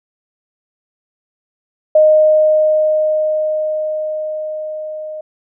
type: tone with level ramp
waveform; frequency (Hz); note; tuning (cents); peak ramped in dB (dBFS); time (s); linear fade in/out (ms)
sine; 618; D#5; -12; -5 to -24; 1.95-5.21; 5
effects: none